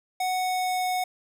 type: tone with pitch glide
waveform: square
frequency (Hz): 740 to 734.9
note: F#5 to F#5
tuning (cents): 0 to -12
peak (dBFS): -25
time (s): 0.2-1.04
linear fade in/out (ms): 5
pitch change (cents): -12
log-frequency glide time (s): 0.34-0.88
effects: none